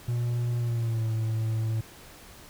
triangle tone with pitch glide, 120 to 111.32 Hz, B2 to A2, -49 to +21 cents, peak -23 dBFS, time 0.08-1.81 s, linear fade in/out 5 ms, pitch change -130 cents, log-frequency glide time 0.58-1.09 s, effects pink hiss -49 dBFS RMS until 2.49 s

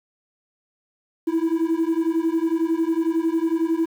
triangle beating tone pair, 322.4 / 333.4 Hz, E4 / E4, -38 / +20 cents, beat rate 11 Hz, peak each -19 dBFS, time 1.27-3.86 s, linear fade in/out 10 ms, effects tanh soft clip ceiling -13 dBFS + 8-bit

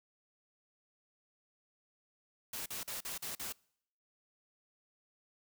white noise bursts, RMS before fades -41 dBFS, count 6, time 2.53-3.525 s, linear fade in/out 5 ms, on 130 ms, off 43 ms, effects noise-tail reverb RT60 0.7 s tail -26 dB re dry

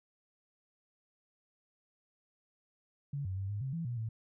sine tone with pitch steps, 141.6 / 94.2 / 97.1 / 102.7 / 133.2 / 166.6 / 120.7 / 111.7 Hz, C#3 / F#2 / G2 / G#2 / C3 / E3 / B2 / A2, +37 / +32 / -16 / -19 / +31 / +19 / -39 / +27 cents, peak -34 dBFS, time 3.13-4.09 s, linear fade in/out 5 ms, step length 120 ms, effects none

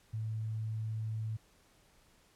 sine tone, 110 Hz, A2, in tune, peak -34 dBFS, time 0.13-1.37 s, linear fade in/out 10 ms, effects pink hiss -66 dBFS RMS until 2.35 s + low-pass 12000 Hz 12 dB/octave

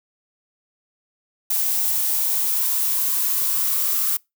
violet noise with high-pass filter sweep, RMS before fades -21 dBFS, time 1.5-4.17 s, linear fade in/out 5 ms, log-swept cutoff 770 to 1200 Hz, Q 6.6, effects noise-tail reverb RT60 0.2 s tail -25 dB re dry

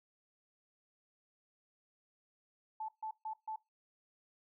sine tone bursts, 873 Hz, A5, 14 cents flat, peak -38 dBFS, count 4, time 2.8-3.56 s, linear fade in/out 5 ms, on 85 ms, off 140 ms, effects noise-tail reverb RT60 0.2 s tail -20 dB re dry

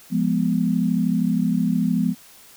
sine chord, F diminished, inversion none, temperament equal, 174.61 / 207.7 / 246.9 Hz, F3 / Ab3 / Cb4, 0 / 0 / 0 cents, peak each -22 dBFS, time 0.1-2.15 s, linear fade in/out 50 ms, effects white hiss -48 dBFS RMS until 2.56 s

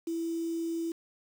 sine tone with quantisation, 331.7 Hz, E4, 11 cents sharp, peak -30 dBFS, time 0.07-0.92 s, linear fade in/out 5 ms, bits 8, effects none

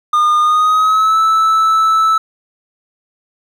triangle tone with pitch glide, 1217 to 1311.9 Hz, D#6 to E6, -39 to -9 cents, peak -7 dBFS, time 0.13-2.18 s, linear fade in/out 5 ms, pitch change +130 cents, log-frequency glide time 0.4-1.18 s, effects 8-bit

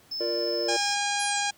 triangle tone, 5250 Hz, E8, 8 cents flat, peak -29 dBFS, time 0.11-0.95 s, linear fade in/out 10 ms
triangle chord, Bb major, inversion second, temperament equal, 349.2 / 466.2 / 587.3 Hz, F4 / Bb4 / D5, 0 / 0 / 0 cents, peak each -29 dBFS, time 0.2-0.77 s, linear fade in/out 10 ms
harmonic tone, 813 Hz, G#5, 37 cents flat, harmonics 1 / 2 / 3 / 4 / 5 / 6 / 7 / 8 / 9 / 10, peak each -29 / -32 / -34 / -35 / -36 / -37 / -37 / -38 / -39 / -39 dBFS, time 0.68-1.51 s, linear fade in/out 10 ms
sine linear sweep, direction down, 10860 to 6760 Hz, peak -33 dBFS, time 1.19-1.41 s, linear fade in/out 10 ms
effects pink hiss -57 dBFS RMS until 1.57 s + high-pass 100 Hz 12 dB/octave

